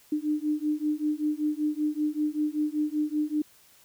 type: beating tone pair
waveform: sine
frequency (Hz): 299.2 / 304.4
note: D4 / D#4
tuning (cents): +32 / -38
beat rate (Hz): 5.2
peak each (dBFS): -28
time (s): 0.12-3.42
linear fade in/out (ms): 5
effects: white hiss -58 dBFS RMS until 3.84 s